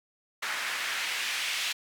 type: noise with band-pass filter sweep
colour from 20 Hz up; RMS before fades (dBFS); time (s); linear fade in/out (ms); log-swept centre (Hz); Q
white; -32; 0.42-1.73; 10; 1600 to 2800; 1.5
effects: none